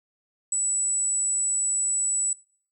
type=tone; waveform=sine; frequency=7902 Hz; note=B8; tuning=in tune; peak=-22 dBFS; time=0.52-2.33 s; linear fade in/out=2 ms; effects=noise-tail reverb RT60 0.5 s tail -23 dB re dry